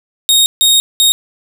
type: tone bursts at uneven times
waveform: sawtooth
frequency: 3729 Hz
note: A#7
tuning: in tune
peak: -4 dBFS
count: 3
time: 0.29-0.46 / 0.61-0.8 / 1-1.12 s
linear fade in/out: 0 ms
effects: none